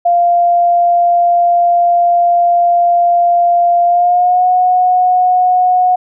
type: tone with pitch glide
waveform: sine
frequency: 696 to 729.8 Hz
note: F5 to F#5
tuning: -6 to -24 cents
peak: -7 dBFS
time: 0.05-5.96 s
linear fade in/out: 10 ms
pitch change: +82 cents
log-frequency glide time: 3.85-4.46 s
effects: none